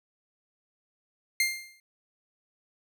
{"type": "tone with exponential decay", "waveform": "sawtooth", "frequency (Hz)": 2108, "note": "C7", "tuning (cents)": 12, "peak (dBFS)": -17, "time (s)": [1.4, 1.8], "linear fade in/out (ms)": 2, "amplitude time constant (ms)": 86, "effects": []}